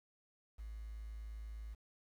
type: tone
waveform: triangle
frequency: 54.2 Hz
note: A1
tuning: 25 cents flat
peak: -40 dBFS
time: 0.58-1.75 s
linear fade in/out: 20 ms
effects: tanh soft clip ceiling -42 dBFS + 11-bit